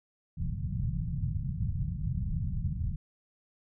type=low-pass noise; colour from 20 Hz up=white; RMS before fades=-32 dBFS; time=0.37-2.96 s; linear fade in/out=10 ms; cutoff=170 Hz; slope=48 dB/octave; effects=none